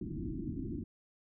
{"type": "low-pass noise", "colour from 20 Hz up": "white", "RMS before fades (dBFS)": -39, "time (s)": [0.01, 0.84], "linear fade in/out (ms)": 5, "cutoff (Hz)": 350, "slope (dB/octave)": 96, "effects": []}